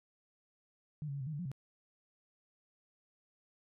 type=tone with pitch steps; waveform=sine; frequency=151.1 / 139.5 / 140.9 / 129.8 / 156.8 / 144.3 / 177.8 / 133.9 Hz; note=D3 / C#3 / C#3 / C3 / D#3 / D3 / F3 / C3; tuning=+50 / +11 / +29 / -13 / +14 / -30 / +31 / +40 cents; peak=-37 dBFS; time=1.02-1.516 s; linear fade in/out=0 ms; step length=62 ms; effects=none